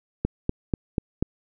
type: click train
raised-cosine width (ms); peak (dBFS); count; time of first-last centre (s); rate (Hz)
3; -9; 5; 0.25-1.226; 4.1
effects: none